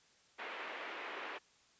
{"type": "band-pass noise", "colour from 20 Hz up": "white", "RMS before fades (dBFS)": -45, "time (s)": [0.38, 1.39], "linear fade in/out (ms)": 20, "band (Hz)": [330, 2500], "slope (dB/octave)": 24, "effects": ["white hiss -68 dBFS RMS until 1.79 s", "resampled to 16000 Hz"]}